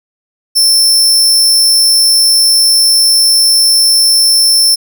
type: tone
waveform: sawtooth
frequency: 5350 Hz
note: E8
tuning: 25 cents sharp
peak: -3 dBFS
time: 0.55-4.76 s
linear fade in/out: 20 ms
effects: none